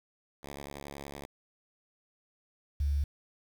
5% pulse / sine tone pair in turn, 70.7 / 71.32 Hz, C#2 / C#2, +35 / +50 cents, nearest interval unison, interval 15 cents, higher second, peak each -30 / -26 dBFS, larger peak second, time 0.43-1.26 / 2.8-3.04 s, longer first, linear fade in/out 5 ms, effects 9-bit

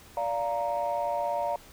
sine chord, Bb major, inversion first, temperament just, 582.7 / 699.2 / 932.3 Hz, D5 / F5 / Bb5, -14 / +2 / 0 cents, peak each -30 dBFS, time 0.17-1.56 s, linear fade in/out 2 ms, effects tanh soft clip ceiling -20 dBFS + pink hiss -52 dBFS RMS until 1.72 s

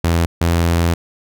sawtooth tone pair in turn, 84.1 / 84.64 Hz, E2 / E2, +35 / +46 cents, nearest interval unison, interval 11 cents, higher second, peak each -9 dBFS, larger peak neither, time 0.04-0.26 / 0.41-0.94 s, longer second, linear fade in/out 5 ms, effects none

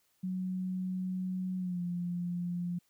sine tone with pitch glide, 185 to 175.43 Hz, F#3 to F3, 0 to +8 cents, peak -32 dBFS, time 0.23-2.79 s, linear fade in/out 10 ms, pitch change -92 cents, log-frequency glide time 1.58-1.81 s, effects white hiss -73 dBFS RMS until 2.89 s

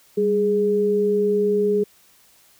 sine tone pair together, 197.7 / 415.3 Hz, G3 / G#4, +15 / 0 cents, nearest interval octave + minor second, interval 1285 cents, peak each -24 / -17 dBFS, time 0.17-1.84 s, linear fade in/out 10 ms, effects white hiss -55 dBFS RMS until 2.59 s

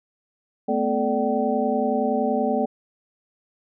sine tone cluster, 221 / 251.6 / 434.8 / 588 / 764 Hz, A3 / B3 / A4 / D5 / G5, +8 / +32 / -21 / +2 / -45 cents, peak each -26 dBFS, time 0.68-2.66 s, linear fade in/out 10 ms, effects none

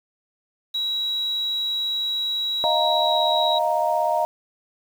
sine tone with pitch glide, 3877 to 3852 Hz, B7 to B7, -33 to -44 cents, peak -22 dBFS, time 0.74-3.59 s, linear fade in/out 10 ms, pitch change -11 cents, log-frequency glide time 3.04-3.12 s
sine chord, Eb suspended second, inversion none, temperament equal, 622.3 / 698.5 / 932.3 Hz, Eb5 / F5 / Bb5, 0 / 0 / 0 cents, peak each -23 dBFS, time 2.64-4.25 s, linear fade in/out 0 ms
effects 7-bit

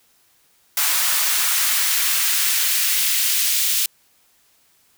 white noise with high-pass filter sweep, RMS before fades -19 dBFS, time 0.77-3.86 s, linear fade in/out 2 ms, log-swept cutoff 1000 to 2900 Hz, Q 0.96, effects white hiss -59 dBFS RMS until 4.97 s

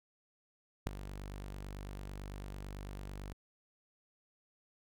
sawtooth tone with ADSR envelope, 49 Hz, G1, in tune, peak -27 dBFS, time 0.86-3.33 s, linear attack 10 ms, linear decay 6 ms, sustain -12 dB, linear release 6 ms, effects none

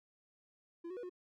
triangle tone with pitch steps, 339.4 / 369.9 / 486.8 / 361.2 Hz, F4 / F#4 / B4 / F#4, -49 / 0 / -25 / -42 cents, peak -40 dBFS, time 0.84-1.096 s, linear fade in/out 10 ms, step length 64 ms, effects none

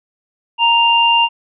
sine tone pair together, 932.3 / 2794 Hz, A#5 / F7, 0 / 0 cents, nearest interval octave + perfect fifth, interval 1900 cents, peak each -12 dBFS, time 0.58-1.29 s, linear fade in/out 50 ms, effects none

